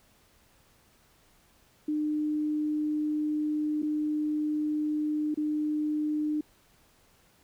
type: tone with dropouts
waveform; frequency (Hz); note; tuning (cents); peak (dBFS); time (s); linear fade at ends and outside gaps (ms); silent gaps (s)
sine; 302.5; D#4; -49; -26; 1.88-6.41; 5; 3.821-3.828 / 5.344-5.373
effects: pink hiss -63 dBFS RMS until 7.43 s

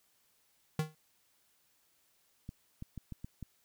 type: tone with exponential decay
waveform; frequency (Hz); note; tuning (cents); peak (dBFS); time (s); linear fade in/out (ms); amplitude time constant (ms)
square; 155.56; D#3; 0; -27; 0.79-0.95; 2; 33
type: clicks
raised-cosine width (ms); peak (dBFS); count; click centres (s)
5; -30; 6; 2.491 / 2.824 / 2.977 / 3.123 / 3.245 / 3.427
effects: white hiss -72 dBFS RMS until 3.64 s

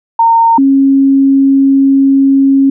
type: tone pair in turn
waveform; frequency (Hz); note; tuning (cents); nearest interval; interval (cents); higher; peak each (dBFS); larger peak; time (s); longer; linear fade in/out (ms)
sine; 917 / 272.6; A#5 / C#4; -29 / -29; octave + major sixth; 2100; first; -4; neither; 0.19-0.58 / 0.58-2.7; second; 5
effects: none

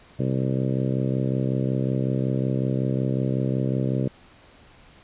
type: harmonic tone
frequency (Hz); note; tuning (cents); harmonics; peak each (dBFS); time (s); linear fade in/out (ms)
65.41; C2; 0; 2 / 3 / 4 / 5 / 6 / 7 / 8 / 9; -24 / -28 / -30 / -32 / -34 / -35 / -36 / -37; 0.19-4.08; 5
effects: pink hiss -52 dBFS RMS until 5.03 s + resampled to 8000 Hz

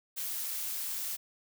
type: noise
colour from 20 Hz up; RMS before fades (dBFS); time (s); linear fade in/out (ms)
blue; -36; 0.16-1.17; 20
effects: none

